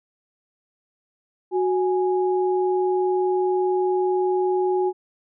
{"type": "tone pair together", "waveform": "sine", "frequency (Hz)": [368.9, 830.6], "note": ["F#4", "G#5"], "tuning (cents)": [-5, 0], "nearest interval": "octave + major second", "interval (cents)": 1405, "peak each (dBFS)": [-19, -26], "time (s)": [1.51, 4.93], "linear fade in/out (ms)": 50, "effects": []}